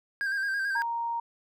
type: tone with vibrato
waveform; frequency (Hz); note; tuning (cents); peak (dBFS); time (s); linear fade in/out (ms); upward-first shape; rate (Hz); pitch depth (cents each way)
triangle; 1594; G6; +28; -25; 0.21-0.82; 0; square; 9.1; 38
type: tone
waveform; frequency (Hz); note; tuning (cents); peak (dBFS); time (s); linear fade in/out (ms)
sine; 932.3; A#5; 0; -28; 0.75-1.2; 5
effects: none